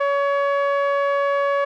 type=tone with low-pass filter; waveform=sawtooth; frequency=563 Hz; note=C#5; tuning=27 cents sharp; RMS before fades=-20 dBFS; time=0-1.65 s; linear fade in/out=10 ms; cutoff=1500 Hz; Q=1.3; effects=none